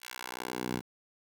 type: tone with high-pass filter sweep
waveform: 10% pulse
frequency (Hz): 62.1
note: B1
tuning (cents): +10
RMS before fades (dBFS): -38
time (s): 0-0.82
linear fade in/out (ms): 50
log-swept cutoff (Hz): 2300 to 140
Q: 0.86
effects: 9-bit